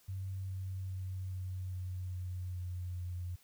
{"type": "tone with pitch steps", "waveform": "sine", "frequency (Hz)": [95.4, 94.47, 93.54, 92.63, 91.73, 90.83, 89.94, 89.06], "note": ["G2", "F#2", "F#2", "F#2", "F#2", "F#2", "F#2", "F2"], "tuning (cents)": [-47, 37, 19, 2, -14, -32, -49, 34], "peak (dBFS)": -37, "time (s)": [0.08, 3.36], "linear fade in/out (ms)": 10, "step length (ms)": 410, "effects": ["white hiss -66 dBFS RMS until 3.43 s"]}